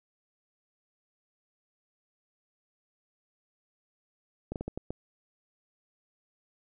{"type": "slowing click train", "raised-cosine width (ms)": 2, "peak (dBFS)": -21, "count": 6, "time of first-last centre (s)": [4.52, 4.906], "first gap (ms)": 38, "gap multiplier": 1.36, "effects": []}